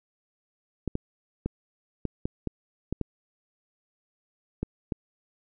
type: clicks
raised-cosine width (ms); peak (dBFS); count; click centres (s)
3; -15; 10; 0.877 / 0.954 / 1.46 / 2.053 / 2.255 / 2.473 / 2.926 / 3.013 / 4.63 / 4.922
effects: none